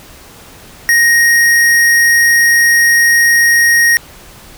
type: tone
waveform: square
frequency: 1871 Hz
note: A#6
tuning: 6 cents sharp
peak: -7 dBFS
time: 0.89-3.97 s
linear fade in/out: 0 ms
effects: pink hiss -37 dBFS RMS until 4.57 s